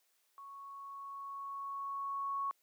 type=tone with level ramp; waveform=sine; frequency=1108 Hz; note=C#6; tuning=1 cent flat; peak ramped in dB=-48 to -33 dBFS; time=0.38-2.51 s; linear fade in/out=0 ms; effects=white hiss -75 dBFS RMS until 2.62 s + high-pass 400 Hz 12 dB/octave